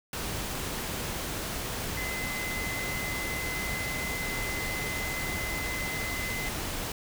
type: tone in noise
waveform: sine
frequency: 2044 Hz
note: C7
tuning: 41 cents flat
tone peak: -34 dBFS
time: 1.97-6.49 s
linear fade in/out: 2 ms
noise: pink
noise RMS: -34 dBFS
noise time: 0.13-6.92 s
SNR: -3 dB
effects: none